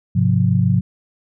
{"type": "chord", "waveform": "sine", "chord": "F minor", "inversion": "first", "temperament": "equal with one note detuned", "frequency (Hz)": [103.83, 130.81, 177.97], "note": ["Ab2", "C3", "F3"], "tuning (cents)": [0, 0, 33], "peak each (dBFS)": -17, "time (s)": [0.15, 0.81], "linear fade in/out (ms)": 10, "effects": []}